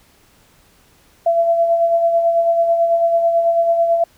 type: tone with tremolo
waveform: sine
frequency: 674 Hz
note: E5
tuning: 38 cents sharp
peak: -10 dBFS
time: 1.26-4.04 s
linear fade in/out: 5 ms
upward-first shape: sine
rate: 9.1 Hz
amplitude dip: 45%
effects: pink hiss -53 dBFS RMS until 4.17 s